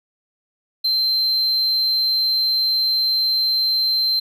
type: tone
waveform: triangle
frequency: 4118 Hz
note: C8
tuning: 28 cents flat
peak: -15 dBFS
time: 0.84-4.2 s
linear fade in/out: 10 ms
effects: none